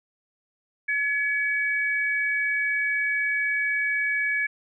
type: tone pair together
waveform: sine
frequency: 1700 / 2268 Hz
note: G#6 / C#7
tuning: +40 / +39 cents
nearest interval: perfect fourth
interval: 499 cents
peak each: -25 dBFS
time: 0.88-4.47 s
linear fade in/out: 10 ms
effects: none